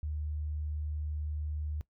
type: tone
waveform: sine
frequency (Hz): 75.5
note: D2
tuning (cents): +48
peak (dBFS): -33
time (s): 0.03-1.81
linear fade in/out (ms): 0
effects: noise-tail reverb RT60 0.1 s tail -19 dB re dry